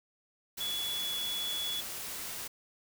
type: tone in noise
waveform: sine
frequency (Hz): 3401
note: G#7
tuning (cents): +40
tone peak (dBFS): -33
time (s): 0.6-1.81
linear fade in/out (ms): 10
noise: white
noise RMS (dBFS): -40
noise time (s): 0.57-2.48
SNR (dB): +4
effects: none